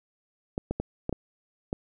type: clicks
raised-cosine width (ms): 2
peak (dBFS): -15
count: 6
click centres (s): 0.579 / 0.71 / 0.8 / 1.094 / 1.127 / 1.729
effects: none